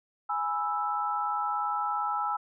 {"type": "chord", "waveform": "sine", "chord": "E major", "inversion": "first", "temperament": "equal", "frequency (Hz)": [830.6, 987.8, 1318.5], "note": ["G#5", "B5", "E6"], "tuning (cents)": [0, 0, 0], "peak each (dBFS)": [-31, -35, -30], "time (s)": [0.29, 2.37], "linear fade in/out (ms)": 10, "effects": []}